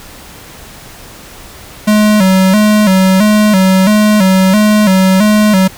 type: tone with vibrato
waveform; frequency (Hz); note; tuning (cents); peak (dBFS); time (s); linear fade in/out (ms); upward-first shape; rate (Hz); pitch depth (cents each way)
square; 200; G3; +35; -6; 1.87-5.68; 10; square; 1.5; 100
effects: pink hiss -33 dBFS RMS until 5.77 s